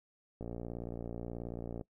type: click train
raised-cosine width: 2 ms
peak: -28 dBFS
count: 83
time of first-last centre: 0.41-1.812 s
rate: 58.5 Hz
effects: noise-tail reverb RT60 0.1 s tail -21 dB re dry